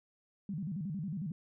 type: tone with vibrato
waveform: sine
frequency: 174.61 Hz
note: F3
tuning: in tune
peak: -35 dBFS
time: 0.49-1.32 s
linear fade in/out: 2 ms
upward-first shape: square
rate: 11 Hz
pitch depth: 230 cents each way
effects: none